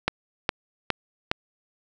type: click train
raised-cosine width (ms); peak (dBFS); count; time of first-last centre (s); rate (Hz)
0.3; -5; 4; 0.08-1.315; 2.43
effects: none